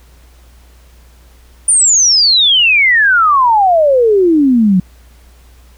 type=exponential sweep; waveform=sine; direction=down; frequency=9460 to 177.2 Hz; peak=-6 dBFS; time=1.68-4.8 s; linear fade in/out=5 ms; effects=added 60 Hz sine -40 dBFS peak until 5.77 s + pink hiss -49 dBFS RMS until 5.77 s